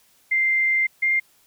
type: tone pair in turn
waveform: sine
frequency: 2091 / 2109 Hz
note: C7 / C7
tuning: -2 / +13 cents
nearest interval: unison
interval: 15 cents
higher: second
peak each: -17 / -17 dBFS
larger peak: neither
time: 0.31-0.87 / 1.02-1.2 s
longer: first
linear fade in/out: 10 ms
effects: white hiss -59 dBFS RMS until 1.46 s